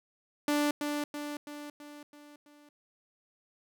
sawtooth tone with echo, 293.7 Hz, D4, in tune, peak -22 dBFS, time 0.48-0.71 s, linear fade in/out 2 ms, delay 330 ms, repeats 6, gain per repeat -5 dB, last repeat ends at 2.69 s, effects none

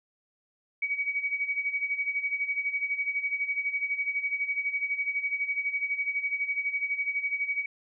sine tone with tremolo, 2264 Hz, C#7, 36 cents sharp, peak -24 dBFS, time 0.82-7.66 s, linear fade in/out 5 ms, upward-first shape sine, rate 12 Hz, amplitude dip 75%, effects none

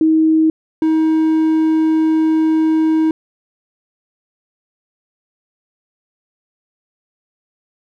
sine / triangle tone pair in turn, 317.2 / 317.2 Hz, D#4 / D#4, +33 / +33 cents, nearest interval unison, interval 0 cents, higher neither, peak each -9 dBFS, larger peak neither, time 0.01-0.5 / 0.82-3.11 s, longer second, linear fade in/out 2 ms, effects none

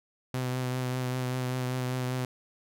sawtooth tone with vibrato, 127.1 Hz, C3, 50 cents flat, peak -25 dBFS, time 0.34-2.25 s, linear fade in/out 2 ms, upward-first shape triangle, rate 5.1 Hz, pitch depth 23 cents each way, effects none

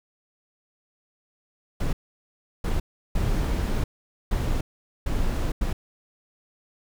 brown noise bursts at uneven times, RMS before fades -24 dBFS, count 6, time 1.8-1.93 / 2.64-2.8 / 3.15-3.84 / 4.31-4.61 / 5.06-5.52 / 5.61-5.73 s, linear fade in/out 5 ms, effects none

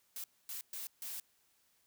blue noise bursts at uneven times, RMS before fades -43 dBFS, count 4, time 0.16-0.24 / 0.49-0.61 / 0.73-0.87 / 1.02-1.2 s, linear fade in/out 2 ms, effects white hiss -73 dBFS RMS until 1.86 s

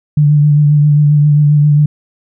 sine tone with vibrato, 147.8 Hz, D3, 11 cents sharp, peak -5 dBFS, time 0.17-1.86 s, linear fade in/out 5 ms, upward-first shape triangle, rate 7.5 Hz, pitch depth 32 cents each way, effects none

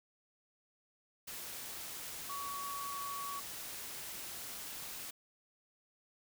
sine tone in noise, 1127 Hz, C#6, 28 cents sharp, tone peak -40 dBFS, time 2.29-3.4 s, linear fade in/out 10 ms, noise white, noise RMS -45 dBFS, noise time 1.27-5.11 s, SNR +2 dB, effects none

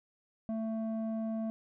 square tone with low-pass filter, 222.2 Hz, A3, 17 cents sharp, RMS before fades -35 dBFS, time 0.49-1.5 s, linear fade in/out 0 ms, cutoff 570 Hz, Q 1.9, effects none

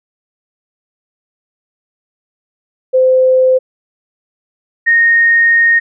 sine tone pair in turn, 516 / 1853.7 Hz, C5 / A#6, -24 / -10 cents, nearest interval octave + minor seventh, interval 2214 cents, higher second, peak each -6 dBFS, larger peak neither, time 2.93-3.59 / 4.86-5.8 s, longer second, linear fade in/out 20 ms, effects none

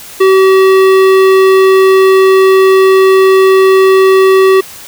sine tone with hard clipping, 381.8 Hz, G4, 46 cents flat, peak -5 dBFS, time 0.2-4.61 s, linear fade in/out 10 ms, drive 15 dB, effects white hiss -30 dBFS RMS until 4.87 s

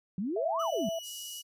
sine exponential two-way sweep, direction up then down, 174.61 to 1335 to 174.61 Hz, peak -30 dBFS, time 0.18-0.89 s, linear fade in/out 2 ms, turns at 0.62 s
sine tone, 659.3 Hz, E5, in tune, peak -31 dBFS, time 0.36-0.99 s, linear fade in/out 5 ms
30% pulse tone with pitch glide, 2960 to 2923 Hz, F#7 to F#7, 0 to -22 cents, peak -39 dBFS, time 0.59-1.42 s, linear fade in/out 10 ms, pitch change -22 cents, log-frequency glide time 0.89-1.04 s
pink high-pass noise, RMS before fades -44 dBFS, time 1.02-1.43 s, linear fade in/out 50 ms, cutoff 4700 Hz, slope 48 dB/octave
effects resampled to 32000 Hz

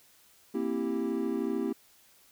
triangle chord, C dominant seventh, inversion third, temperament equal with one note detuned, 233.1 / 266.2 / 329.6 / 392 Hz, Bb3 / C4 / E4 / G4, 0 / +30 / 0 / 0 cents, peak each -32 dBFS, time 0.54-1.73 s, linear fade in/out 10 ms, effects white hiss -61 dBFS RMS until 2.31 s

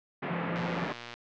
pink band-pass noise, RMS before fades -35 dBFS, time 0.22-0.93 s, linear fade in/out 10 ms, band 150 to 2400 Hz, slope 24 dB/octave
harmonic tone, 171.9 Hz, F3, 27 cents flat, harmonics 1 / 3 / 5 / 7 / 8, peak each -33 / -43 / -47 / -50 / -51 dBFS, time 0.29-0.85 s, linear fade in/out 20 ms
click train, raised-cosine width 0.2 ms, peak -23 dBFS, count 70, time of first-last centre 0.56-1.14 s, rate 119 Hz
effects low-pass 4000 Hz 12 dB/octave

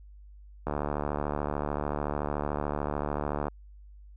click train, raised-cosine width 1 ms, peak -16 dBFS, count 208, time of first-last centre 0.67-3.482 s, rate 73.6 Hz, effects added 50 Hz sine -47 dBFS peak until 4.16 s

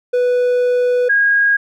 triangle / sine tone pair in turn, 493.7 / 1636.3 Hz, B4 / G#6, -1 / -26 cents, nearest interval octave + major sixth, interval 2075 cents, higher second, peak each -10 dBFS, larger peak neither, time 0.13-1.09 / 1.09-1.57 s, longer first, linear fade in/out 10 ms, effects none

